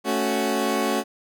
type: chord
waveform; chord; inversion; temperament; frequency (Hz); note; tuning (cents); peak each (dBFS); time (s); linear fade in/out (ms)
20% pulse; F# minor; first; equal; 220 / 277.2 / 370; A3 / C#4 / F#4; 0 / 0 / 0; -21; 0.04-1.04; 50
effects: none